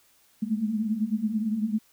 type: tone cluster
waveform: sine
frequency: 208.4 / 216.7 / 226.4 Hz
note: G#3 / A3 / A3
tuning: +6 / -26 / +50 cents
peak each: -29 / -29 / -29 dBFS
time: 0.42-1.79 s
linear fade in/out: 10 ms
effects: white hiss -62 dBFS RMS until 1.92 s

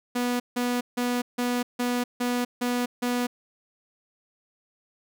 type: tone bursts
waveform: sawtooth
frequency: 244.8 Hz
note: B3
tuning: 15 cents flat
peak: -20 dBFS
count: 8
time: 0.15-3.27 s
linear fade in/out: 10 ms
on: 250 ms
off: 160 ms
effects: none

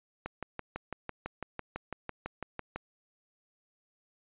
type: click train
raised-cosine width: 0.5 ms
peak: -21 dBFS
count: 16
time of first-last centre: 0.26-2.76 s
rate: 6 Hz
effects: resampled to 8000 Hz

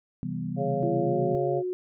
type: chord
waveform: sine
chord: C major seventh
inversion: none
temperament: equal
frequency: 130.81 / 164.81 / 196 / 246.9 Hz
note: C3 / E3 / G3 / B3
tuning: 0 / 0 / 0 / 0 cents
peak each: -36 / -33 / -35 / -35 dBFS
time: 0.23-1.35 s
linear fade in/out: 0 ms
type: harmonic tone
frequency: 138.59 Hz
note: C#3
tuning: in tune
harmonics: 1 / 3 / 4 / 5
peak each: -32 / -31 / -30 / -31 dBFS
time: 0.56-1.63 s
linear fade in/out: 50 ms
type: tone with pitch glide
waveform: sine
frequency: 340 to 364.4 Hz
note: F4 to F#4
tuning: -46 to -26 cents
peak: -27 dBFS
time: 0.83-1.73 s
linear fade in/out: 0 ms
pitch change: +120 cents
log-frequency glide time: 1.02-1.19 s
effects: none

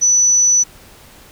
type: tone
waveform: sine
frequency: 5960 Hz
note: F#8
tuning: 12 cents sharp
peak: -9 dBFS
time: 0.01-0.64 s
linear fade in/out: 20 ms
effects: pink hiss -43 dBFS RMS until 1.31 s

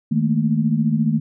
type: tone cluster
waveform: sine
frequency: 155.9 / 215.8 / 230.2 Hz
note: D#3 / A3 / A#3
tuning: +4 / -33 / -22 cents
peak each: -20 dBFS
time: 0.11-1.2 s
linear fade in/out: 10 ms
effects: none

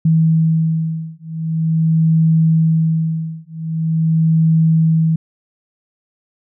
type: beating tone pair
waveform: sine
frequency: 161 / 161.44 Hz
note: E3 / E3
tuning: -41 / -36 cents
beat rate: 0.44 Hz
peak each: -15 dBFS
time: 0.05-5.16 s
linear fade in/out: 5 ms
effects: none

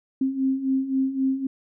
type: beating tone pair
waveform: sine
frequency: 263.3 / 267.1 Hz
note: C4 / C4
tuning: +11 / +36 cents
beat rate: 3.8 Hz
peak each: -27 / -22 dBFS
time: 0.21-1.47 s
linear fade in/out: 5 ms
effects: none

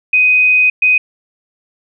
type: tone bursts at uneven times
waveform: sine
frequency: 2503 Hz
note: D#7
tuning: 10 cents sharp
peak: -7 dBFS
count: 2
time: 0.13-0.7 / 0.82-0.98 s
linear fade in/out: 5 ms
effects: none

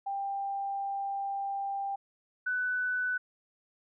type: tone pair in turn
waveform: sine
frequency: 792 / 1495.1 Hz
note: G5 / F#6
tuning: +18 / +18 cents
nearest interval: major seventh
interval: 1100 cents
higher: second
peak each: -31 / -28 dBFS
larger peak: second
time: 0.06-1.96 / 2.46-3.18 s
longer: first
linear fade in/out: 10 ms
effects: none

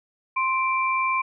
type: tone pair together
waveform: sine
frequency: 1046.4 / 2349 Hz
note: C6 / D7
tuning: 0 / 0 cents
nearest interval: octave + major second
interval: 1400 cents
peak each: -22 / -25 dBFS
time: 0.36-1.22 s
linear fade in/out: 10 ms
effects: none

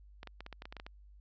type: clicks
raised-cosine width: 0.3 ms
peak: -29 dBFS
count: 11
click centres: 0.231 / 0.273 / 0.406 / 0.464 / 0.527 / 0.621 / 0.655 / 0.725 / 0.767 / 0.799 / 0.865 s
effects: added 50 Hz sine -54 dBFS peak until 1.2 s + resampled to 16000 Hz

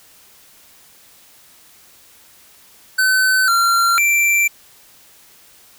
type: tone with pitch steps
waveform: square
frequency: 1521 / 1374 / 2349 Hz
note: F#6 / F6 / D7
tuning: +47 / -29 / 0 cents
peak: -13 dBFS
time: 2.98-4.48 s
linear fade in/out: 10 ms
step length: 500 ms
effects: white hiss -48 dBFS RMS until 5.78 s

